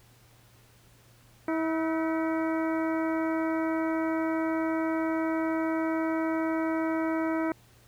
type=harmonic tone with a mistuned harmonic; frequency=322.3 Hz; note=E4; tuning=39 cents flat; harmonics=1 / 2 / 3 / 4 / 5 / 6 / 7; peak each=-27 / -33 / -37 / -39 / -41 / -43 / -44 dBFS; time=1.48-7.52 s; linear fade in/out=2 ms; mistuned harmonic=5; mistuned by=-88 cents; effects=added 118 Hz sine -59 dBFS peak until 7.87 s + pink hiss -60 dBFS RMS until 7.87 s